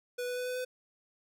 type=tone with pitch steps; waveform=square; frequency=491.9 / 495 / 498.2 / 501.4 / 504.6 Hz; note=B4 / B4 / B4 / B4 / B4; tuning=-7 / +4 / +15 / +26 / +37 cents; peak=-34 dBFS; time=0.18-0.65 s; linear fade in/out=10 ms; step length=94 ms; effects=none